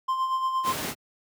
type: tone with tremolo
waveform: triangle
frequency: 1046.5 Hz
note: C6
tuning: in tune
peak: -20 dBFS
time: 0.08-0.73 s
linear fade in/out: 10 ms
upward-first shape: sine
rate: 8.6 Hz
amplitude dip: 50%
type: noise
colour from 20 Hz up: pink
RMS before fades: -30 dBFS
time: 0.63-0.95 s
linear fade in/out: 50 ms
effects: high-pass 150 Hz 12 dB/octave